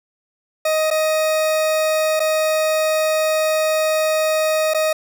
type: tone with dropouts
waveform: 40% pulse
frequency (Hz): 626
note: D#5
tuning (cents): +10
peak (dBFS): -15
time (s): 0.65-4.93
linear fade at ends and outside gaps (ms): 5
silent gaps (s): 0.904-0.91 / 2.196-2.201 / 4.737-4.745
effects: none